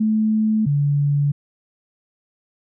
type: tone pair in turn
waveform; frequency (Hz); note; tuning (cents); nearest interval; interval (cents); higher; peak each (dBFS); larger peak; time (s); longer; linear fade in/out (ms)
sine; 217.1 / 143.65; A3 / D3; -23 / -38; perfect fifth; 715; first; -15; neither; 0-0.66 / 0.66-1.32; neither; 10
effects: none